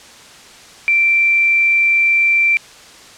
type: tone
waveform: sine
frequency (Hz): 2349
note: D7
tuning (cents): 0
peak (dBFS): -10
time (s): 0.88-2.57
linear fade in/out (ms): 0
effects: white hiss -40 dBFS RMS until 3.17 s + low-pass 7000 Hz 12 dB/octave